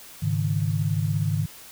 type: chord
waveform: sine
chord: Ab suspended fourth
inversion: none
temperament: equal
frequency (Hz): 103.83 / 138.59 / 155.56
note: Ab2 / Db3 / Eb3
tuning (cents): 0 / 0 / 0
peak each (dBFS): -25 / -28 / -25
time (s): 0.22-1.46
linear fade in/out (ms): 10
effects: white hiss -45 dBFS RMS until 1.71 s